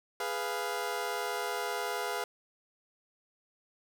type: chord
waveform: 20% pulse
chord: F diminished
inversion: first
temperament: equal with one note detuned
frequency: 415.3 / 493.9 / 695.6 Hz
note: Ab4 / Cb5 / F5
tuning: 0 / 0 / -7 cents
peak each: -32 dBFS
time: 0.2-2.24 s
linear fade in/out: 2 ms
effects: none